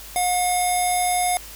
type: tone with low-pass filter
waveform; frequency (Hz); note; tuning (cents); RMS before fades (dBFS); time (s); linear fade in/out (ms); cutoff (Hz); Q
square; 720; F#5; -47; -21; 0.16-1.37; 0; 11000; 7.4
effects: added 50 Hz sine -43 dBFS peak until 1.55 s + white hiss -40 dBFS RMS until 1.55 s